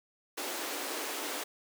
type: high-pass noise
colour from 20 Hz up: pink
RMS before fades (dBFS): -37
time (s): 0.37-1.44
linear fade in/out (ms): 10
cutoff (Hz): 280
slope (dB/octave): 48
effects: none